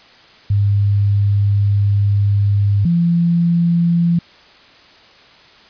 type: tone pair in turn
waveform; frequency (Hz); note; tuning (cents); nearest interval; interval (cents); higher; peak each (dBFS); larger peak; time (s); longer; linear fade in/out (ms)
sine; 101.2 / 170.74; G#2 / F3; -44 / -39; major sixth; 905; second; -11; neither; 0.5-2.85 / 2.85-4.19; first; 5
effects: white hiss -45 dBFS RMS until 5.69 s + resampled to 11025 Hz